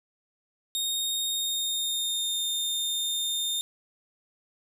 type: tone with pitch glide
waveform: sawtooth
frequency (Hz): 3706 to 3638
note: A#7 to A#7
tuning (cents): -11 to -43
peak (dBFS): -24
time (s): 0.75-3.61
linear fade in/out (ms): 0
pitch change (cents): -32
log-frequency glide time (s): 1.27-2.47
effects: none